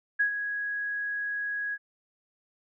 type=tone with ADSR envelope; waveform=sine; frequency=1661.2 Hz; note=G#6; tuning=in tune; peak=-20 dBFS; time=0.19-1.78 s; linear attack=15 ms; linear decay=97 ms; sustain=-9 dB; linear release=46 ms; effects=none